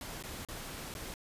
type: noise with dropouts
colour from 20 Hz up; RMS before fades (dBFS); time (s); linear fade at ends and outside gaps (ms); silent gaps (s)
pink; -43; 0.01-1.14; 1; 0.226-0.237 / 0.45-0.486 / 0.94-0.95
effects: resampled to 32000 Hz